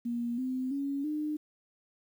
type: tone with pitch steps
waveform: sine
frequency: 237.4 / 257.4 / 279.1 / 302.6 Hz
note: A#3 / C4 / C#4 / D#4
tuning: +32 / -28 / +12 / -48 cents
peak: -30 dBFS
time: 0.05-1.37 s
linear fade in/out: 10 ms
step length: 330 ms
effects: 10-bit